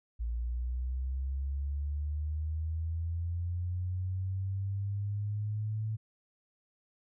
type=linear sweep; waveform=sine; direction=up; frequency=56.9 to 110 Hz; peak=-31 dBFS; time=0.19-5.97 s; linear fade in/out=20 ms; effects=none